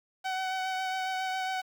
sawtooth tone with vibrato, 753 Hz, F#5, 30 cents sharp, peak -26 dBFS, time 0.24-1.62 s, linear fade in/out 20 ms, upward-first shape sine, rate 7.3 Hz, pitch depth 17 cents each way, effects low-pass 5000 Hz 12 dB/octave + 9-bit

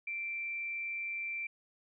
sine tone with amplitude modulation, 2349 Hz, D7, in tune, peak -34 dBFS, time 0.07-1.47 s, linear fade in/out 5 ms, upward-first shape sine, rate 199 Hz, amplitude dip 25%, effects none

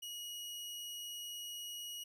sawtooth tone, 2901 Hz, F#7, 35 cents flat, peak -40 dBFS, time 0.02-2.04 s, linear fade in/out 10 ms, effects none

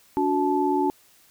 sine tone cluster, 288.4 / 366.7 / 870 Hz, D4 / F#4 / A5, -31 / -15 / -20 cents, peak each -24 dBFS, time 0.17-0.9 s, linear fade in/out 0 ms, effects white hiss -57 dBFS RMS until 1.3 s

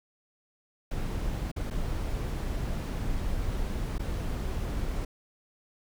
brown noise with dropouts, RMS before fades -31 dBFS, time 0.91-5.05 s, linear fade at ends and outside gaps 5 ms, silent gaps 1.516-1.562 / 1.702-1.708 / 3.982-3.994 s, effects none

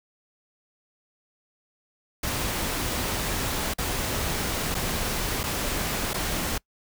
pink noise with dropouts, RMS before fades -28 dBFS, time 2.23-6.58 s, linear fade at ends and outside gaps 5 ms, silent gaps 3.738-3.783 / 4.745-4.749 / 5.433-5.437 / 6.134-6.141 s, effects noise-tail reverb RT60 0.1 s tail -25 dB re dry

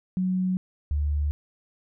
sine tone pair in turn, 185 / 73.42 Hz, F#3 / D2, 0 / 0 cents, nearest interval octave + major third, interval 1600 cents, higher first, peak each -22 dBFS, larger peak neither, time 0.17-0.57 / 0.91-1.31 s, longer neither, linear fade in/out 0 ms, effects none

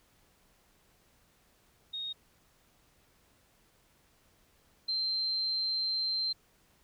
sine tone pair in turn, 3729 / 4132 Hz, A#7 / C8, 0 / -22 cents, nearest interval major second, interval 178 cents, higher second, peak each -35 / -29 dBFS, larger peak second, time 1.93-2.13 / 4.88-6.33 s, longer second, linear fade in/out 10 ms, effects pink hiss -67 dBFS RMS until 6.83 s

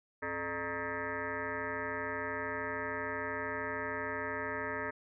sine tone with frequency modulation, 1102 Hz, C#6, 11 cents flat, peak -34 dBFS, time 0.22-4.91 s, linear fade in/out 10 ms, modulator 167 Hz, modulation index 5.1, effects none

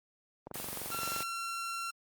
click train, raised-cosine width 1 ms, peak -27 dBFS, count 18, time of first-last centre 0.47-1.206 s, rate 23.1 Hz
white noise, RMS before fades -40 dBFS, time 0.54-1.23 s, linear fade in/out 2 ms
sawtooth tone, 1362 Hz, F6, 44 cents flat, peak -32 dBFS, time 0.91-1.91 s, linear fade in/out 10 ms
effects high-pass 60 Hz 12 dB/octave + Opus 32 kbps

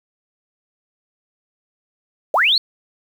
sine linear sweep, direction up, 507 to 4455 Hz, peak -12 dBFS, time 2.34-2.58 s, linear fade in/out 2 ms, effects 7-bit

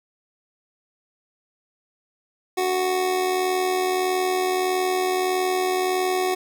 25% pulse tone with amplitude modulation, 370 Hz, F#4, in tune, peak -15 dBFS, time 2.57-6.35 s, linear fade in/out 10 ms, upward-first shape sine, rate 81.6 Hz, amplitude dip 40%, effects none

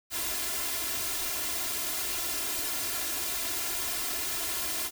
white noise with comb filter, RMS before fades -32 dBFS, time 0.1-4.91 s, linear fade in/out 50 ms, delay 2.9 ms, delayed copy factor +0.95, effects none

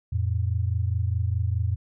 sine tone pair together, 87.31 / 112.15 Hz, F2 / A2, 0 / +34 cents, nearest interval major third, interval 434 cents, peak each -24 / -26 dBFS, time 0.12-1.76 s, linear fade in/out 10 ms, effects none

